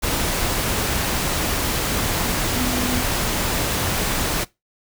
sine tone in noise, 249.4 Hz, B3, 17 cents sharp, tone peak -24 dBFS, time 2.55-3.03 s, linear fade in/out 20 ms, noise pink, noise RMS -22 dBFS, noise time 0.02-4.45 s, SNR -5 dB, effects noise-tail reverb RT60 0.2 s tail -21 dB re dry

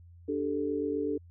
sine chord, D suspended fourth, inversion none, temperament equal, 293.7 / 392 / 440 Hz, D4 / G4 / A4, 0 / 0 / 0 cents, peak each -32 / -35 / -32 dBFS, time 0.28-1.18 s, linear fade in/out 10 ms, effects added 86 Hz sine -50 dBFS peak until 1.3 s

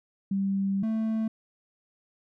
sine / triangle tone pair in turn, 195.6 / 221.2 Hz, G3 / A3, -4 / +9 cents, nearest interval major second, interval 213 cents, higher second, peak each -24 / -23 dBFS, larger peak second, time 0.31-0.83 / 0.83-1.28 s, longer first, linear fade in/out 5 ms, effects none

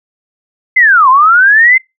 sine linear two-way sweep, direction down then up, 2093 to 1000 to 2093 Hz, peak -3 dBFS, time 0.76-1.78 s, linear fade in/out 10 ms, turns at 1.09 s, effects noise-tail reverb RT60 0.2 s tail -26 dB re dry

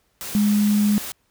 sine tone in noise, 207.7 Hz, G#3, in tune, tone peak -15 dBFS, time 0.35-0.98 s, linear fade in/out 0 ms, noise white, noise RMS -32 dBFS, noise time 0.21-1.12 s, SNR +14 dB, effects pink hiss -66 dBFS RMS until 1.3 s

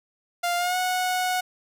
sawtooth tone with pitch glide, 698.5 to 734.1 Hz, F5 to F#5, 0 to -14 cents, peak -19 dBFS, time 0.43-1.41 s, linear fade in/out 10 ms, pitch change +86 cents, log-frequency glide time 0.57-0.77 s, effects none

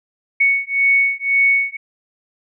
sine beating tone pair, 2219 / 2220.9 Hz, C#7 / C#7, +1 / +3 cents, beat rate 1.9 Hz, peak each -16 dBFS, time 0.4-1.77 s, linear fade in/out 10 ms, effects none

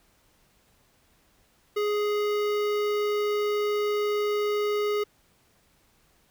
square tone with notch filter, 416.5 Hz, G#4, 5 cents sharp, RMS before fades -26 dBFS, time 1.76-5.04 s, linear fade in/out 10 ms, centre 8700 Hz, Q 0.55, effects pink hiss -64 dBFS RMS until 6.3 s

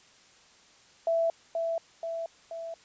sine tone with echo, 663 Hz, E5, 10 cents sharp, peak -23 dBFS, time 1.07-1.3 s, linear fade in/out 2 ms, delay 480 ms, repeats 3, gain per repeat -4 dB, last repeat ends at 2.74 s, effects white hiss -58 dBFS RMS until 2.84 s + resampled to 16000 Hz

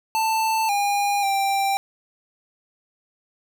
square tone with pitch steps, 886 / 810 / 787 Hz, A5 / G#5 / G5, +12 / -43 / +7 cents, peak -20 dBFS, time 0.15-1.77 s, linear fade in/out 0 ms, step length 540 ms, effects 10-bit

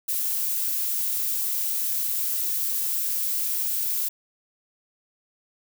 violet noise, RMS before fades -26 dBFS, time 0.08-4.09 s, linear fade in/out 10 ms, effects none

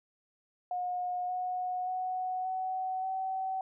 sine tone with pitch steps, 721 / 730.6 / 740.4 / 750.3 / 760.4 Hz, F#5 / F#5 / F#5 / F#5 / F#5, -45 / -22 / +1 / +24 / +47 cents, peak -31 dBFS, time 0.71-3.61 s, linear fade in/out 2 ms, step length 580 ms, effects none

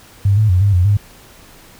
sine tone with pitch steps, 99.7 / 107.8 / 90.6 / 100.8 / 89.3 / 102.3 Hz, G2 / A2 / F#2 / G2 / F2 / G#2, +30 / -35 / -36 / +49 / +39 / -26 cents, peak -9 dBFS, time 0.25-0.97 s, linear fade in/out 5 ms, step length 120 ms, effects pink hiss -43 dBFS RMS until 1.79 s

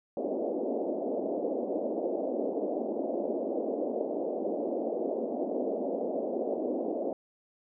white band-pass noise, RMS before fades -32 dBFS, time 0.17-7.13 s, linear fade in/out 2 ms, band 230 to 650 Hz, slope 48 dB/octave, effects none

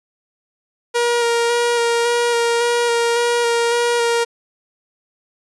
sawtooth tone with vibrato, 472.5 Hz, A#4, 23 cents sharp, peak -11 dBFS, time 0.94-4.25 s, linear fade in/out 20 ms, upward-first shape square, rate 1.8 Hz, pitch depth 14 cents each way, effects resampled to 24000 Hz

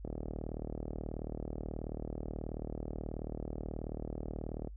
click train, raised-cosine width 2 ms, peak -26 dBFS, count 179, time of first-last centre 0.05-4.673 s, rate 38.5 Hz, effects noise-tail reverb RT60 0.1 s tail -25 dB re dry + added 50 Hz sine -44 dBFS peak until 4.76 s

